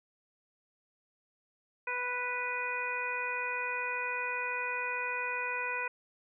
harmonic tone, 493.9 Hz, B4, in tune, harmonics 1 / 2 / 3 / 4 / 5, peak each -42 / -38 / -38 / -40 / -36 dBFS, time 1.87-5.88 s, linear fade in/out 5 ms, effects none

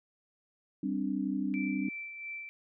sine chord, G suspended fourth, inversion none, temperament equal, 196 / 261.6 / 293.7 Hz, G3 / C4 / D4, 0 / 0 / 0 cents, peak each -34 dBFS, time 0.83-1.89 s, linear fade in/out 5 ms
sine tone with tremolo, 2334 Hz, D7, 11 cents flat, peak -37 dBFS, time 1.54-2.49 s, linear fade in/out 0 ms, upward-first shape sine, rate 2.9 Hz, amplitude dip 45%
effects none

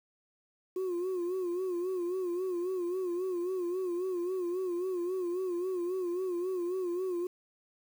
sine tone with vibrato, 361 Hz, F#4, 43 cents flat, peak -28 dBFS, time 0.76-7.27 s, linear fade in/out 5 ms, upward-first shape sine, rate 3.7 Hz, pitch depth 81 cents each way, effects tanh soft clip ceiling -29 dBFS + 9-bit

